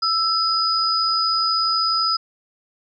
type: tone pair together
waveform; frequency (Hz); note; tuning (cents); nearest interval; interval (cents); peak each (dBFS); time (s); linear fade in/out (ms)
sine; 1318.5 / 4978; E6 / D#8; 0 / 0; octave + major seventh; 2300; -21 / -19; 0.02-2.17; 10
effects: none